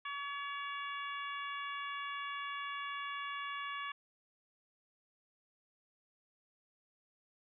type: harmonic tone with a mistuned harmonic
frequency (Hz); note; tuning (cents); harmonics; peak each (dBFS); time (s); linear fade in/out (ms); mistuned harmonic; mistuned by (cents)
567; C#5; +39; 2 / 3 / 4 / 5 / 6; -41 / -45 / -47 / -49 / -51; 0.05-3.92; 5; 5; -22
effects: none